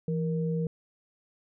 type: tone pair together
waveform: sine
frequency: 165.64 / 468.5 Hz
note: E3 / A#4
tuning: +9 / +9 cents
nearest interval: octave + tritone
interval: 1800 cents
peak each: -27 / -33 dBFS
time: 0.08-0.67 s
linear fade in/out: 2 ms
effects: none